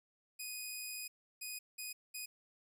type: tone bursts at uneven times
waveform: 10% pulse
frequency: 2489 Hz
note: D#7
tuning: in tune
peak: -33 dBFS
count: 4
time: 0.39-1.08 / 1.41-1.59 / 1.78-1.93 / 2.14-2.26 s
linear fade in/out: 10 ms
effects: none